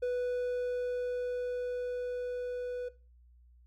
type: tone with level ramp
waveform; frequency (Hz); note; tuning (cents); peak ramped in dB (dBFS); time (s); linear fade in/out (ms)
triangle; 493.9; B4; 0; -27 to -32; 0.02-2.89; 10
effects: noise-tail reverb RT60 0.3 s tail -18 dB re dry + added 60 Hz sine -57 dBFS peak until 3.66 s

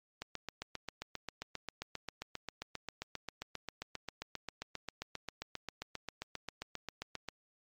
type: click train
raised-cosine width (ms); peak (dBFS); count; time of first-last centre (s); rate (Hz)
0.2; -22; 54; 0.22-7.287; 7.5
effects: MP3 96 kbps

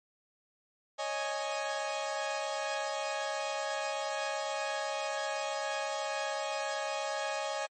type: chord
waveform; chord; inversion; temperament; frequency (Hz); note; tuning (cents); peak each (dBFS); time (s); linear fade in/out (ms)
sawtooth; C# suspended second; none; equal; 554.4 / 622.3 / 830.6; C#5 / D#5 / G#5; 0 / 0 / 0; -34 / -33 / -33; 0.98-7.67; 20
effects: MP3 32 kbps

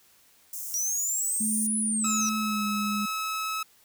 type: high-pass noise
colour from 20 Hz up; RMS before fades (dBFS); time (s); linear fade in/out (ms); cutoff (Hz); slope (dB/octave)
white; -36; 0.53-1.67; 2; 6000; 48
type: linear two-way sweep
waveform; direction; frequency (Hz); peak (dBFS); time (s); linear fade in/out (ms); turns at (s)
sine; up then down; 5700 to 10100 to 5700; -26; 0.74-2.29; 0; 1.79
type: tone with pitch glide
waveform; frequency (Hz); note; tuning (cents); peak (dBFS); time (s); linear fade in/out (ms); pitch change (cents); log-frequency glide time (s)
sine; 217.1 to 207.4; A3 to G#3; -23 to -2; -28; 1.4-3.06; 10; -79; 2.38-2.65
type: tone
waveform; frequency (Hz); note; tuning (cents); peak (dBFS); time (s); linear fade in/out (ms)
sawtooth; 1293; E6; -34; -25; 2.04-3.63; 5
effects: white hiss -60 dBFS RMS until 3.84 s

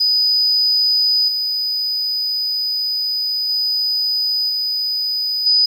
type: tone with level steps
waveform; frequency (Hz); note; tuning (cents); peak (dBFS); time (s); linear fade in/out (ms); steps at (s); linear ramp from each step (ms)
triangle; 4978; D#8; 0; -10 / -16 / -14 / -16 / -7; 0-5.66; 10; 1.28 / 3.49 / 4.49 / 5.46; 5
effects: tanh soft clip ceiling -9 dBFS + 8-bit

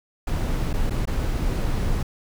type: noise with dropouts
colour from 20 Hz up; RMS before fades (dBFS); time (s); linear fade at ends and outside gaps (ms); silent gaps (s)
brown; -23; 0.27-2.03; 5; 0.731-0.737 / 0.898-0.906 / 1.055-1.073
effects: none

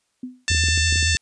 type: tone with exponential decay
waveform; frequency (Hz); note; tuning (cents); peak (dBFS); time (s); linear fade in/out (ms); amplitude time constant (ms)
sine; 252.1; B3; +36; -25; 0.23-0.46; 5; 48
type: harmonic tone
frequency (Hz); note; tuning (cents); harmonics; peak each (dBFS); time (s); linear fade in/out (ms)
890; A5; +20; 2 / 3 / 4 / 5 / 6 / 7 / 8 / 9; -24 / -26 / -27 / -28 / -29 / -29 / -30 / -31; 0.48-1.17; 0
type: tone with vibrato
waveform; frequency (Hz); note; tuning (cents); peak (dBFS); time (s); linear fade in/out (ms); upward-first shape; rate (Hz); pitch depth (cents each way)
sine; 82.41; E2; 0; -20; 0.5-1.16; 5; sine; 8.9; 83
type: clicks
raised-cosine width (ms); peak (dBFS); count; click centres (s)
3; -20; 9; 0.516 / 0.548 / 0.638 / 0.686 / 0.777 / 0.926 / 0.958 / 1.028 / 1.15
effects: white hiss -70 dBFS RMS until 1.21 s + resampled to 22050 Hz

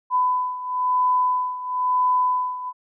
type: beating tone pair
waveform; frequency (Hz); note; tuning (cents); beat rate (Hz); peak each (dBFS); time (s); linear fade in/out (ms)
sine; 1002 / 1003; B5 / B5; +25 / +26; 1; -20 / -24; 0.1-2.73; 50
effects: none

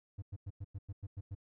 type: tone bursts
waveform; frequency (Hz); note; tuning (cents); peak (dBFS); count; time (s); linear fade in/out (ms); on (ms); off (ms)
triangle; 98; G2; 0; -37; 9; 0.18-1.351; 10; 43; 98
effects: none

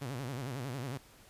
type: tone with vibrato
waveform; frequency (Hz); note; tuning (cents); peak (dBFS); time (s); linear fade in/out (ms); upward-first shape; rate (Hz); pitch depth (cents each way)
sawtooth; 129.9; C3; -12; -33; 0.01-0.98; 10; sine; 11; 170
effects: pink hiss -59 dBFS RMS until 1.29 s + resampled to 32000 Hz

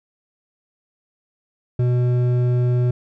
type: tone with hard clipping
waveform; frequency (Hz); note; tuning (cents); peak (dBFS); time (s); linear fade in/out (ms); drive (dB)
triangle; 123.47; B2; 0; -17; 1.79-2.91; 5; 12
effects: none

